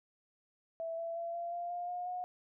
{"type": "tone with pitch steps", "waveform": "sine", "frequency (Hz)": [659.3, 668.1, 677.1, 686.1, 695.3, 704.6, 714, 723.6], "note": ["E5", "E5", "E5", "F5", "F5", "F5", "F5", "F#5"], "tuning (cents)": [0, 23, 46, -31, -8, 15, 38, -39], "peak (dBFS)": -36, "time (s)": [0.8, 2.24], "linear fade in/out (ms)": 0, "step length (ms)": 180, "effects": []}